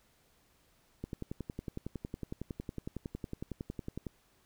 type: click train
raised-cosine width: 3 ms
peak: -25 dBFS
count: 34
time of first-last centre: 1.04-4.068 s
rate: 10.9 Hz
effects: pink hiss -69 dBFS RMS until 4.45 s